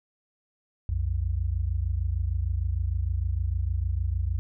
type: tone pair together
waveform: sine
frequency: 61.74 / 88.3 Hz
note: B1 / F2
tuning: 0 / +20 cents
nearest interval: tritone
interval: 620 cents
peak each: -27 dBFS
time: 0.89-4.39 s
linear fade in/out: 0 ms
effects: none